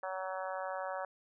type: harmonic tone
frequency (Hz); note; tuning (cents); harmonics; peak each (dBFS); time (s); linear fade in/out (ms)
187.9; F#3; +27; 3 / 4 / 5 / 6 / 7 / 8 / 9; -40 / -42 / -44 / -46 / -47 / -48 / -49; 0.03-1.05; 2
effects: none